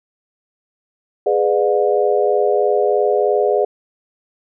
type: chord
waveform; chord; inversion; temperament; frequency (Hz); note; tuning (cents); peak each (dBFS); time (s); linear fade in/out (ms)
sine; G# diminished seventh; none; just; 415.3 / 498.4 / 598 / 717.6; G#4 / B4 / D5 / F5; 0 / +16 / +31 / +47; -16 / -19 / -19 / -21; 1.26-3.65; 5
effects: none